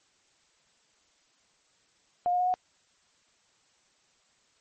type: tone with pitch steps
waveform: sine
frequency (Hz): 710 / 717.8 / 725.8 / 733.8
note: F5 / F5 / F#5 / F#5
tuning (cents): +28 / +47 / -34 / -15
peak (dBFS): -23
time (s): 2.26-2.54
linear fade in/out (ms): 0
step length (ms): 70
effects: white hiss -67 dBFS RMS until 4.6 s + MP3 32 kbps